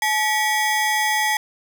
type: ring-modulated tone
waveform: 35% pulse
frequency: 1396.9 Hz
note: F6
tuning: in tune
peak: -13 dBFS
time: 0.02-1.37 s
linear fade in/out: 2 ms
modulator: 540 Hz
effects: none